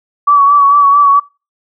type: tone with vibrato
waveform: sine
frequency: 1138 Hz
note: C#6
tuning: 45 cents sharp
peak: -4 dBFS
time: 0.27-1.2 s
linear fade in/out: 10 ms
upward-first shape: sine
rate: 4.5 Hz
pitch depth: 38 cents each way
effects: noise-tail reverb RT60 0.3 s tail -24 dB re dry